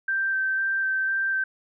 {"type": "tone with vibrato", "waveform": "sine", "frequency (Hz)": 1561, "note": "G6", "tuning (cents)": -8, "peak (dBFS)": -22, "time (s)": [0.08, 1.44], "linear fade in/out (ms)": 5, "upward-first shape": "square", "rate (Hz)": 2, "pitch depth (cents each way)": 10, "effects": []}